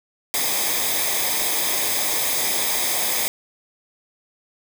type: noise with comb filter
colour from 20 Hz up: white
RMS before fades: -22 dBFS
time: 0.34-3.28 s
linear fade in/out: 0 ms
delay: 0.7 ms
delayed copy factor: -0.65
effects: none